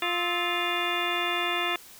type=harmonic tone with a mistuned harmonic; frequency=350 Hz; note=F4; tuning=4 cents sharp; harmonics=1 / 2 / 3 / 4 / 5 / 6 / 7 / 8 / 10; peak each=-34 / -34 / -34 / -34 / -34 / -34 / -34 / -34 / -34 dBFS; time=0.02-1.76 s; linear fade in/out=2 ms; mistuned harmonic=4; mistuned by=-130 cents; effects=white hiss -49 dBFS RMS until 1.99 s